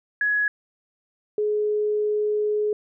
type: tone pair in turn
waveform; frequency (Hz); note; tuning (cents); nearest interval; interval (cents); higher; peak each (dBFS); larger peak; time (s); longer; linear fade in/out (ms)
sine; 1679 / 421.3; G#6 / G#4; +18 / +25; 2 octaves; 2393; first; -19 / -20; first; 0.21-0.48 / 1.38-2.73; second; 2
effects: none